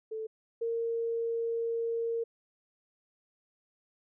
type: tone pair in turn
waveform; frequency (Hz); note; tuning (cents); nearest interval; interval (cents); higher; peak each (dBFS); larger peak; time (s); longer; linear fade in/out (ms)
sine; 440 / 461.2; A4 / A#4; 0 / -19; minor second; 81; second; -34 / -29; second; 0.11-0.27 / 0.61-2.24; second; 10
effects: none